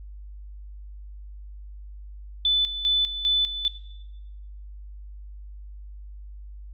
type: tone with tremolo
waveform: sine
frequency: 3500 Hz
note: A7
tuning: 10 cents flat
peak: -18 dBFS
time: 2.45-3.68 s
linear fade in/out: 2 ms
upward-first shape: square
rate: 2.5 Hz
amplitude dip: 65%
effects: noise-tail reverb RT60 1.0 s tail -17 dB re dry + added 50 Hz sine -38 dBFS peak until 6.73 s